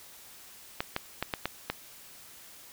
clicks, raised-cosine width 0.3 ms, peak -13 dBFS, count 6, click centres 0.805 / 0.964 / 1.226 / 1.338 / 1.456 / 1.7 s, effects white hiss -51 dBFS RMS until 2.72 s

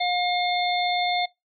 harmonic tone, 714 Hz, F5, 38 cents sharp, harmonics 1 / 3 / 5 / 6, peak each -23 / -28 / -29 / -33 dBFS, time 0-1.26 s, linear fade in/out 10 ms, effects noise-tail reverb RT60 0.2 s tail -23 dB re dry + MP3 32 kbps

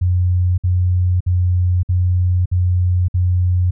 sine tone bursts, 90 Hz, F#2, 47 cents flat, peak -12 dBFS, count 6, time 0.01-3.71 s, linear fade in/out 10 ms, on 570 ms, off 56 ms, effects none

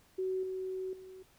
sine tone with level steps, 375.3 Hz, F#4, 25 cents sharp, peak -31 / -35 / -47 dBFS, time 0.18-1.23 s, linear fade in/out 10 ms, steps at 0.43 / 0.93 s, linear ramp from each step 2 ms, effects pink hiss -65 dBFS RMS until 1.38 s

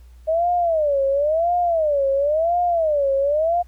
sine tone with vibrato, 621 Hz, D#5, 3 cents flat, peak -16 dBFS, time 0.27-3.63 s, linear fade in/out 20 ms, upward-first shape sine, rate 0.96 Hz, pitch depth 230 cents each way, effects added 60 Hz sine -42 dBFS peak until 3.67 s + pink hiss -61 dBFS RMS until 3.67 s

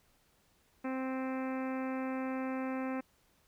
harmonic tone, 261.6 Hz, C4, in tune, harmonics 1 / 2 / 3 / 4 / 5 / 6 / 7 / 8 / 9 / 10, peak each -35 / -41 / -45 / -47 / -49 / -51 / -52 / -53 / -54 / -55 dBFS, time 0.84-3.01 s, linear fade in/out 10 ms, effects pink hiss -70 dBFS RMS until 3.47 s

